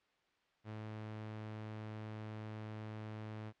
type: tone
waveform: sawtooth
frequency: 108.1 Hz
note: A2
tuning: 30 cents flat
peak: -40 dBFS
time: 0.64-3.53 s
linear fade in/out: 50 ms
effects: white hiss -75 dBFS RMS until 3.6 s + low-pass 3000 Hz 12 dB/octave

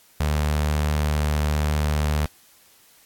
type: tone with notch filter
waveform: sawtooth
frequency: 75.1 Hz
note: D2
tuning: 39 cents sharp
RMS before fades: -22 dBFS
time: 0.2-2.26 s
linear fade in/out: 5 ms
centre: 320 Hz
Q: 1.6
effects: white hiss -55 dBFS RMS until 3.05 s + AAC 64 kbps

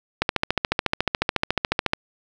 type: click train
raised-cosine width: 0.3 ms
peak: -3 dBFS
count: 25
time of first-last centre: 0.22-1.934 s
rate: 14 Hz
effects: none

